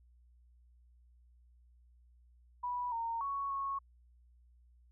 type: tone with pitch steps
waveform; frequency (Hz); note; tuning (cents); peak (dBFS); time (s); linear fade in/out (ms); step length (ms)
sine; 981 / 920 / 1112 / 1101; B5 / A#5 / C#6 / C#6; -12 / -23 / +5 / -12; -34; 2.63-3.79; 10; 290
effects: added 60 Hz sine -61 dBFS peak until 4.91 s